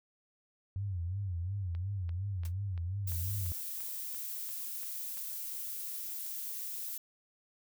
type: tone with vibrato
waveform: sine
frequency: 92.5 Hz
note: F#2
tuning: in tune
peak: -33 dBFS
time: 0.76-3.52 s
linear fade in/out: 0 ms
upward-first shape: sine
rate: 2.8 Hz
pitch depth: 160 cents each way
type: click train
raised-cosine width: 0.3 ms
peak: -37 dBFS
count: 11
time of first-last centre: 1.75-5.175 s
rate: 2.92 Hz
type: noise with exponential decay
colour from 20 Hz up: white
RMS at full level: -44 dBFS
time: 2.45-2.53 s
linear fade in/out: 2 ms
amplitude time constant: 16 ms
type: noise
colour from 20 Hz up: violet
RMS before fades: -40 dBFS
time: 3.07-6.98 s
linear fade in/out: 5 ms
effects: none